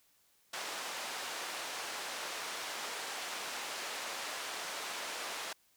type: band-pass noise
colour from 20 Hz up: pink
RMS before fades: -41 dBFS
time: 0.53-5.53 s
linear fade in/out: 5 ms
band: 660 to 8000 Hz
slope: 12 dB/octave
effects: white hiss -70 dBFS RMS until 5.76 s